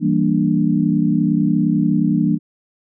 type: chord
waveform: sine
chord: E half-diminished seventh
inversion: none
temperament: equal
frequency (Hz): 164.81 / 196 / 233.1 / 293.7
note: E3 / G3 / Bb3 / D4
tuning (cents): 0 / 0 / 0 / 0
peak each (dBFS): -19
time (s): 0-2.39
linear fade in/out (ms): 50
effects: none